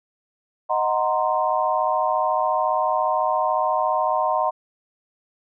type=chord; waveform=sine; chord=C half-diminished seventh; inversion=first; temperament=equal; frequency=622.3 / 740 / 932.3 / 1046.5 Hz; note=Eb5 / Gb5 / Bb5 / C6; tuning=0 / 0 / 0 / 0 cents; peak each=-24 dBFS; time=0.69-4.51 s; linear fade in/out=20 ms; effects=none